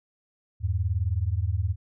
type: beating tone pair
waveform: sine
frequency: 82.41 / 101.41 Hz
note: E2 / G#2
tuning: 0 / -41 cents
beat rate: 19 Hz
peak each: -26 dBFS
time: 0.6-1.76 s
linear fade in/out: 50 ms
effects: none